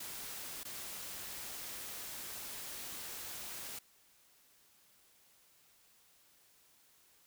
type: noise with dropouts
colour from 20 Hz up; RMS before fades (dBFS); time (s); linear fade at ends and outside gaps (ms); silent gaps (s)
white; -45; 0-3.79; 5; 0.634-0.65
effects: white hiss -67 dBFS RMS until 7.26 s